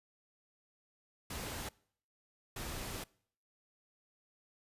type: noise bursts at uneven times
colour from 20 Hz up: pink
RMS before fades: -42 dBFS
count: 2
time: 1.3-1.69 / 2.56-3.04 s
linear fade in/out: 5 ms
effects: noise-tail reverb RT60 0.6 s tail -24 dB re dry + resampled to 32000 Hz